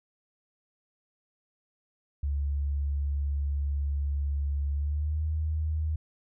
sine tone with pitch glide, 71 to 77.87 Hz, C#2 to D#2, +42 to +2 cents, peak -26 dBFS, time 2.23-5.96 s, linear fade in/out 5 ms, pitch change +160 cents, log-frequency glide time 4.72-5.24 s, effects none

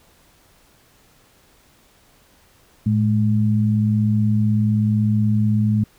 sine tone pair together, 110.5 / 211.5 Hz, A2 / G#3, +8 / +32 cents, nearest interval major seventh, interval 1124 cents, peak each -17 / -18 dBFS, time 2.86-5.84 s, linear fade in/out 5 ms, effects pink hiss -55 dBFS RMS until 5.98 s

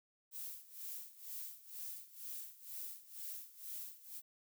violet noise with tremolo, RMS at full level -45 dBFS, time 0.31-4.22 s, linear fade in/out 50 ms, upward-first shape sine, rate 2.1 Hz, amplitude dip 85%, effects none

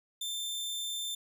sawtooth tone, 3566 Hz, A7, 22 cents sharp, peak -31 dBFS, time 0.21-1.15 s, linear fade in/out 5 ms, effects none

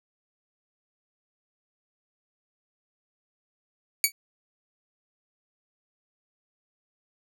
10% pulse tone with exponential decay, 2267 Hz, C#7, 38 cents sharp, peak -6 dBFS, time 4.04-4.12 s, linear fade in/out 1 ms, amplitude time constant 17 ms, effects none

